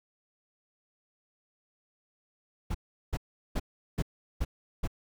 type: noise bursts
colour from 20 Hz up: brown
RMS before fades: -28 dBFS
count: 6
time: 2.7-4.876 s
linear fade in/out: 10 ms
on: 46 ms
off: 380 ms
effects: none